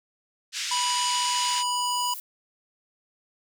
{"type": "band-pass noise", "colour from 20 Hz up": "white", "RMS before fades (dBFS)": -31, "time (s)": [0.52, 1.64], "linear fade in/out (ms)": 50, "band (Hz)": [1800, 6700], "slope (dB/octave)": 24}
{"type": "noise with exponential growth", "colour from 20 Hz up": "violet", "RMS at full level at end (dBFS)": -37, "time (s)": [0.54, 2.2], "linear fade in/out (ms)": 2, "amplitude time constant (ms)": 360}
{"type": "harmonic tone", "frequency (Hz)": 982, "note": "B5", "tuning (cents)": -10, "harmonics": [1, 3, 5, 7, 9], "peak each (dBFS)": [-26, -31, -33, -34, -36], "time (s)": [0.71, 2.14], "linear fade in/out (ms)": 5}
{"effects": []}